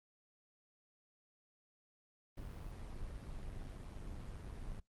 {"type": "noise with amplitude modulation", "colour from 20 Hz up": "brown", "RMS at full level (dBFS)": -44, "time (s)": [2.37, 4.8], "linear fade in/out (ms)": 5, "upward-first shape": "sine", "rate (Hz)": 99.3, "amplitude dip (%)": 40, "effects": ["noise-tail reverb RT60 0.1 s tail -20 dB re dry", "Opus 24 kbps"]}